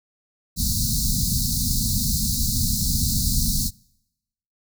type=band-stop noise; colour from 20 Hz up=pink; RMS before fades=-22 dBFS; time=0.56-3.71 s; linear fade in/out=50 ms; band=250 to 4000 Hz; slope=96 dB/octave; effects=noise-tail reverb RT60 0.9 s tail -26 dB re dry